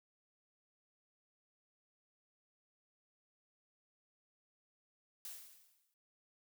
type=noise with exponential decay; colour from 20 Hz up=blue; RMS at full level=-45 dBFS; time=5.25-5.94 s; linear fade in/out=0 ms; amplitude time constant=150 ms; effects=none